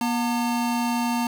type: tone pair together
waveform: square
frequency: 240 / 906.1 Hz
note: B3 / A#5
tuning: -49 / -49 cents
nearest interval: octave + major seventh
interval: 2300 cents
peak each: -24 / -28 dBFS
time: 0.01-1.27 s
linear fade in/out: 2 ms
effects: none